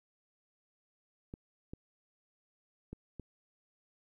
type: clicks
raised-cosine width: 3 ms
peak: -30 dBFS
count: 4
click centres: 1.339 / 1.735 / 2.93 / 3.197 s
effects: 12-bit